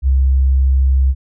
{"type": "tone", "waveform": "sine", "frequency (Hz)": 66.4, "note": "C2", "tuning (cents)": 26, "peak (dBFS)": -9, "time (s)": [0.02, 1.15], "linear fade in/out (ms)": 50, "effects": []}